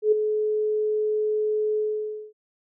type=tone with ADSR envelope; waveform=sine; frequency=427.3 Hz; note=G#4; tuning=49 cents sharp; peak=-13 dBFS; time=0.02-2.33 s; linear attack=100 ms; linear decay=9 ms; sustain=-8 dB; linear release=550 ms; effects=none